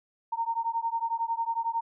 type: beating tone pair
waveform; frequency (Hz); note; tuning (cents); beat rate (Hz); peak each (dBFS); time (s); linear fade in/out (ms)
sine; 914 / 925; A#5 / A#5; -34 / -14; 11; -30; 0.32-1.81; 10
effects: none